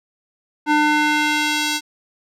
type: tone with band-pass filter sweep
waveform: square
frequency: 300 Hz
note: D4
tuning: 37 cents sharp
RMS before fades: -18 dBFS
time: 0.66-1.81 s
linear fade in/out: 50 ms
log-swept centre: 1100 to 4900 Hz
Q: 0.84
effects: none